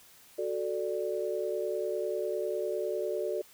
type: chord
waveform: sine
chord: D major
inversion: first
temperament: equal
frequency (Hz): 370 / 440 / 587.3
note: F#4 / A4 / D5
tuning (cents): 0 / 0 / 0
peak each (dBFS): -34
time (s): 0.38-3.42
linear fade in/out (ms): 10
effects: white hiss -57 dBFS RMS until 3.53 s